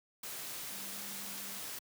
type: tone in noise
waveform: sine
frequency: 198.7 Hz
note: G3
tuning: 24 cents sharp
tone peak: -54 dBFS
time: 0.72-1.59 s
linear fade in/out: 5 ms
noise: white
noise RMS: -43 dBFS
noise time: 0.23-1.79 s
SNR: -14 dB
effects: high-pass 100 Hz 12 dB/octave